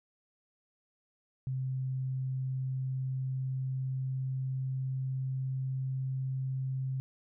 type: tone with pitch glide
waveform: sine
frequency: 130.81 to 131.95 Hz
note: C3 to C3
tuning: 0 to +15 cents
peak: -31 dBFS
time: 1.47-7 s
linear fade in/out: 0 ms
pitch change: +15 cents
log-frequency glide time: 1.83-6.18 s
effects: none